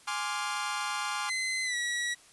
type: chord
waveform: sawtooth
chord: D half-diminished seventh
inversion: second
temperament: equal with one note detuned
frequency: 830.6 / 1046.5 / 1174.7 / 1405 Hz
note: Ab5 / C6 / D6 / F6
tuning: 0 / 0 / 0 / +10 cents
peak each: -33 dBFS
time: 0.07-1.3 s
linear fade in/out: 10 ms
type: tone with pitch glide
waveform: sawtooth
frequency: 2052 to 1925.7 Hz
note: C7 to B6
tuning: -34 to -44 cents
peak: -26 dBFS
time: 1.28-2.15 s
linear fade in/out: 20 ms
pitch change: -110 cents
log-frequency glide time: 1.64-1.76 s
effects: white hiss -57 dBFS RMS until 2.32 s + resampled to 24000 Hz